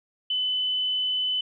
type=tone; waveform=sine; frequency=3014 Hz; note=F#7; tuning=31 cents sharp; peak=-23 dBFS; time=0.3-1.41 s; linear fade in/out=5 ms; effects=none